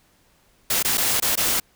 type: noise with dropouts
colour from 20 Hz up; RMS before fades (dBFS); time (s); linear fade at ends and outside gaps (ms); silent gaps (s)
white; -21; 0.7-1.6; 5; 0.827-0.847 / 0.974-0.978 / 1.201-1.222 / 1.356-1.374
effects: pink hiss -60 dBFS RMS until 1.75 s